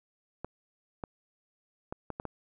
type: clicks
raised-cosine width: 1 ms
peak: -22 dBFS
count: 6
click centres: 0.446 / 1.038 / 1.925 / 2.103 / 2.199 / 2.253 s
effects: none